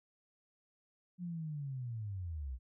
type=linear sweep; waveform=sine; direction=down; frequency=181 to 58.5 Hz; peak=-38 dBFS; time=1.18-2.59 s; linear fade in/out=50 ms; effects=none